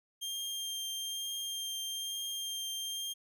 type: tone with vibrato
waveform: sawtooth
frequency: 3191 Hz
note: G7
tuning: 30 cents sharp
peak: -33 dBFS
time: 0.21-3.14 s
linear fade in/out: 20 ms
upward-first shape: triangle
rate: 1.1 Hz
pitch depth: 11 cents each way
effects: none